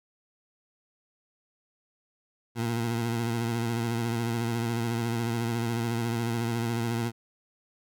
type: tone with vibrato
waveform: 20% pulse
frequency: 116.54 Hz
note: A#2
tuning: in tune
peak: -22 dBFS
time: 2.55-7.12 s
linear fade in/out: 50 ms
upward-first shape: sine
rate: 14 Hz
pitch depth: 44 cents each way
effects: none